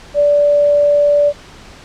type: tone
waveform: sine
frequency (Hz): 582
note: D5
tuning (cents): -16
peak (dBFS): -8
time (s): 0.14-1.33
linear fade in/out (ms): 50
effects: pink hiss -38 dBFS RMS until 1.84 s + low-pass 6000 Hz 12 dB/octave